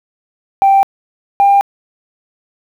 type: tone pair in turn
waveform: sine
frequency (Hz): 784 / 798.6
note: G5 / G5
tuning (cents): 0 / +32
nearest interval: unison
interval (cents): 32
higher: second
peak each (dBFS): -4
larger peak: neither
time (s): 0.62-0.83 / 1.4-1.61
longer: neither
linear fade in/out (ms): 0
effects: tanh soft clip ceiling -3 dBFS + 7-bit